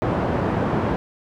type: band-pass noise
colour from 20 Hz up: pink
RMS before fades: -22 dBFS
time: 0.02-0.96 s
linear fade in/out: 0 ms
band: 100 to 980 Hz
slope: 12 dB/octave
effects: none